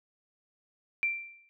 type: tone with exponential decay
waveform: sine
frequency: 2355 Hz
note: D7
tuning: 4 cents sharp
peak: -23 dBFS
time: 1.03-1.49 s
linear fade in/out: 0 ms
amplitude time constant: 98 ms
effects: none